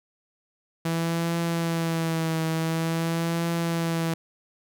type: tone with vibrato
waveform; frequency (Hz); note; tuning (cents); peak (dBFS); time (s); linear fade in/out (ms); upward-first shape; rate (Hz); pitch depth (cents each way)
sawtooth; 164.81; E3; 0; -20; 0.85-4.14; 5; triangle; 0.47; 42
effects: none